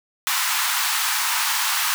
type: high-pass noise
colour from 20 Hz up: pink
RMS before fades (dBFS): -22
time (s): 0.27-1.94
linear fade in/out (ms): 0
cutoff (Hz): 880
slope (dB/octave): 48
effects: none